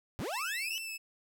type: linear sweep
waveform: 35% pulse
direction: up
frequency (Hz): 66.4 to 3025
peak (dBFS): -33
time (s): 0.19-0.78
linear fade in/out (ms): 0
type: tone with vibrato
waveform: sawtooth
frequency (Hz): 2637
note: E7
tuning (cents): 0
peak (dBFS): -35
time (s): 0.32-0.98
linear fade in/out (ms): 20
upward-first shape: triangle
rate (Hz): 4.5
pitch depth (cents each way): 27
effects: none